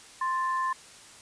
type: tone pair together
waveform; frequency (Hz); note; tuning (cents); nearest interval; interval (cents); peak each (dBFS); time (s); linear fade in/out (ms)
sine; 1046.5 / 1760; C6 / A6; 0 / 0; major sixth; 900; -26 / -35; 0.21-0.73; 5
effects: white hiss -50 dBFS RMS until 1.21 s + resampled to 22050 Hz